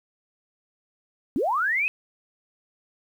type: linear sweep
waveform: sine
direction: up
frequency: 219.3 to 2598 Hz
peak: -21 dBFS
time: 1.36-1.88 s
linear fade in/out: 0 ms
effects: 9-bit